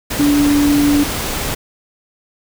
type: tone in noise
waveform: sine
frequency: 289.6 Hz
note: D4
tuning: 24 cents flat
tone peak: -10 dBFS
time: 0.19-1.04 s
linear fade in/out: 10 ms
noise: pink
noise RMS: -21 dBFS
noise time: 0.1-1.55 s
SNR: +8 dB
effects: none